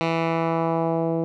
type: tone with low-pass filter sweep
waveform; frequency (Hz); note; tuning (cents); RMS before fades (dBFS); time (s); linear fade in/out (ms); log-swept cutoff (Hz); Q
10% pulse; 164.81; E3; 0; -23; 0.01-1.24; 0; 3300 to 460; 1.2
effects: none